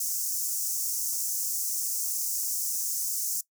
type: high-pass noise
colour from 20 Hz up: pink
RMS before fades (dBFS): -30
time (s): 0-3.41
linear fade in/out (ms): 5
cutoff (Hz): 5700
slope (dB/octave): 48
effects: noise-tail reverb RT60 0.1 s tail -20 dB re dry